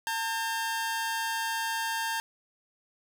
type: tone pair together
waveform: sawtooth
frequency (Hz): 900 / 1603.6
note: A5 / G6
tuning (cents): +39 / +39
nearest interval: minor seventh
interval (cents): 1000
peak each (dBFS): -27 / -30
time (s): 0.07-2.2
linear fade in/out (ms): 0
effects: none